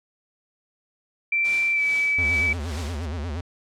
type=tone with pitch glide; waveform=sine; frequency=2345 to 2297 Hz; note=D7 to D7; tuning=-3 to -39 cents; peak=-19 dBFS; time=1.32-2.53 s; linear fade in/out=5 ms; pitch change=-36 cents; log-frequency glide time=1.73-1.82 s
type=noise with tremolo; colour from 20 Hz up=white; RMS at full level=-34 dBFS; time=1.44-3.06 s; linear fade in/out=10 ms; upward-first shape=triangle; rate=2.4 Hz; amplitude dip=80%
type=tone with vibrato; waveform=square; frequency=79.6 Hz; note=D#2; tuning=40 cents sharp; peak=-28 dBFS; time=2.18-3.41 s; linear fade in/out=5 ms; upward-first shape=sine; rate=8.5 Hz; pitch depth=200 cents each way
effects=low-pass 6000 Hz 12 dB/octave